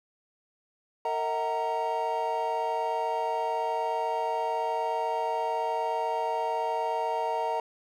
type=tone cluster; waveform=triangle; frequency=457 / 639 / 748 / 929 Hz; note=A#4 / D#5 / F#5 / A#5; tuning=-34 / +46 / +19 / -6 cents; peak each=-32 / -31 / -32 / -28 dBFS; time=1.05-7.6 s; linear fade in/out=2 ms; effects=none